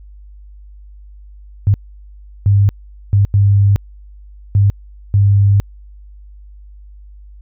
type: tone bursts at uneven times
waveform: sine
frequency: 100.3 Hz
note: G2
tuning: 40 cents sharp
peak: -7 dBFS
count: 6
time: 1.67-1.74 / 2.46-2.69 / 3.13-3.25 / 3.34-3.76 / 4.55-4.7 / 5.14-5.6 s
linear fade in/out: 0 ms
effects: added 50 Hz sine -35 dBFS peak until 7.41 s